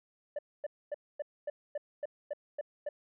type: tone bursts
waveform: sine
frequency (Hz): 587.3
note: D5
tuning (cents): 0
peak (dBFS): -30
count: 10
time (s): 0.36-2.89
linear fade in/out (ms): 5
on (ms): 28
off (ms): 250
effects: tanh soft clip ceiling -32 dBFS